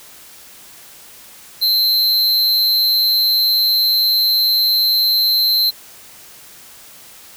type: tone with amplitude modulation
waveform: square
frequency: 4100 Hz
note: C8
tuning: 36 cents flat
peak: -10 dBFS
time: 1.61-5.71 s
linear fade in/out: 20 ms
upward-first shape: sine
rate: 211 Hz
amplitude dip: 60%
effects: white hiss -41 dBFS RMS until 7.36 s